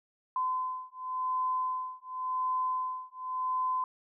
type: beating tone pair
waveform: sine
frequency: 1022 / 1022.91 Hz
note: C6 / C6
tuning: -41 / -39 cents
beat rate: 0.91 Hz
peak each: -33 / -33 dBFS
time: 0.36-3.84 s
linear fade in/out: 2 ms
effects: none